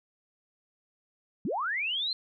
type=linear sweep; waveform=sine; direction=up; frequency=146.83 to 4214 Hz; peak=-28 dBFS; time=1.45-2.13 s; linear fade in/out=2 ms; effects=none